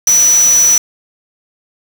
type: tone in noise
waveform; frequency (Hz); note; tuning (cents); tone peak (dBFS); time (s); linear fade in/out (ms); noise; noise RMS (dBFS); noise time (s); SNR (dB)
sine; 5920; F#8; 0; -6; 0.07-0.78; 2; white; -20; 0.07-0.78; +11
effects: none